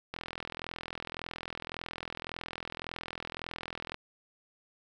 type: click train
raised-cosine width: 0.3 ms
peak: -21 dBFS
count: 160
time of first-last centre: 0.14-3.944 s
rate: 41.8 Hz
effects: none